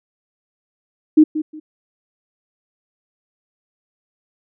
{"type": "tone with echo", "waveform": "sine", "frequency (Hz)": 308.7, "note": "D#4", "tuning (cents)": -14, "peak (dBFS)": -5, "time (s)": [1.17, 1.24], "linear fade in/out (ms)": 10, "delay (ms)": 180, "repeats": 2, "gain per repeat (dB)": -13, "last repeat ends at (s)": 1.6, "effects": []}